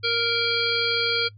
harmonic tone, 466.2 Hz, A#4, in tune, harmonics 1 / 3 / 5 / 7 / 9 / 10, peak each -28 / -28 / -28 / -28 / -28 / -28 dBFS, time 0.03-1.29 s, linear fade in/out 20 ms, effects noise-tail reverb RT60 0.1 s tail -23 dB re dry + added 104 Hz sine -44 dBFS peak until 1.37 s

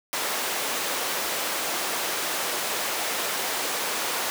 pink high-pass noise, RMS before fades -28 dBFS, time 0.13-4.3 s, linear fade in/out 0 ms, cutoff 490 Hz, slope 12 dB/octave, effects none

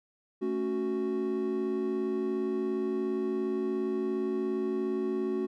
triangle chord, F# minor, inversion first, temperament equal, 220 / 277.2 / 370 Hz, A3 / C#4 / F#4, 0 / 0 / 0 cents, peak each -33 / -33 / -28 dBFS, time 0.41-5.47 s, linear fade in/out 20 ms, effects none

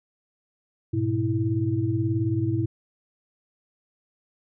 sine tone cluster, 103.5 / 122.1 / 326.8 Hz, G#2 / B2 / E4, -5 / -19 / -15 cents, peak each -26 dBFS, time 0.93-2.66 s, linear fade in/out 10 ms, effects none

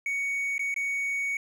triangle tone with dropouts, 2234 Hz, C#7, 13 cents sharp, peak -25 dBFS, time 0.06-1.37 s, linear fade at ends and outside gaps 2 ms, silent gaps 0.581-0.593 / 0.742-0.762 s, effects none

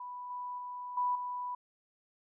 sine tone with level steps, 987.8 Hz, B5, in tune, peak -40 / -37 / -39 / -28 / -35 dBFS, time 0-1.55 s, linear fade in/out 5 ms, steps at 0.3 / 0.58 / 0.97 / 1.15 s, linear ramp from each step 5 ms, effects none

